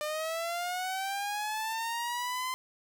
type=linear sweep; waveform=sawtooth; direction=up; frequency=598 to 1034 Hz; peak=-28 dBFS; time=0.01-2.54 s; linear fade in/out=0 ms; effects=none